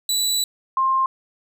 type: tone pair in turn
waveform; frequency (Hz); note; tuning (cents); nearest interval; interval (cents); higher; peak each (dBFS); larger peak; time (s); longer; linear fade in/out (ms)
25% pulse / sine; 3951 / 1058.3; B7 / C6; 0 / +19; octave + major seventh; 2281; first; -15 / -16; first; 0.09-0.44 / 0.77-1.06; first; 2
effects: none